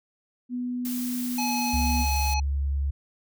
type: tone with pitch glide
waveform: sine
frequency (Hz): 246.9 to 243.2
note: B3 to B3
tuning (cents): 0 to -26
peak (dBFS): -27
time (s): 0.49-2.06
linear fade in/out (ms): 50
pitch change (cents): -26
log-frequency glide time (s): 1.39-1.53
type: noise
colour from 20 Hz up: blue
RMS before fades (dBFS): -36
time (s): 0.85-2.34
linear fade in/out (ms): 2
type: harmonic tone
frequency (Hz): 846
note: G#5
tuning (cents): +32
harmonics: 1 / 3 / 5 / 7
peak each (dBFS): -28 / -33 / -35 / -36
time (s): 1.38-2.4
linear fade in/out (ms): 5
type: tone with vibrato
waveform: sine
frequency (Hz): 69.8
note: C#2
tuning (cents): +13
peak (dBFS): -23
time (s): 1.73-2.91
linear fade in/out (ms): 10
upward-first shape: triangle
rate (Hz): 10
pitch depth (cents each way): 11
effects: none